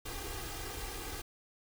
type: noise with comb filter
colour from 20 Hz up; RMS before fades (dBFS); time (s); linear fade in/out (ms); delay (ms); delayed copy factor
pink; -41; 0.05-1.22; 10; 2.5; +0.8
effects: none